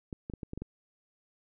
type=clicks; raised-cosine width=3 ms; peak=-25 dBFS; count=7; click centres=0.128 / 0.299 / 0.337 / 0.432 / 0.534 / 0.576 / 0.62 s; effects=none